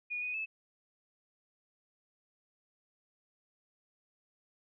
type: tone with pitch steps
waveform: sine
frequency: 2451 / 2483 / 2611 Hz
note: D#7 / D#7 / E7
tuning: -27 / -4 / -17 cents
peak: -34 dBFS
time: 0.1-0.46 s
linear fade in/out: 20 ms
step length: 120 ms
effects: none